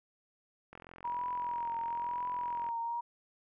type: click train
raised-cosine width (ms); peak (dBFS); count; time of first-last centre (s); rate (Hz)
0.5; -34; 86; 0.73-2.689; 43.4
type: tone with vibrato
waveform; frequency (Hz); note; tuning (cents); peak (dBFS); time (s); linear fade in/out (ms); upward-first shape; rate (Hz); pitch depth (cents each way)
sine; 955; A#5; +42; -33; 1.04-3.01; 10; triangle; 1; 60
effects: none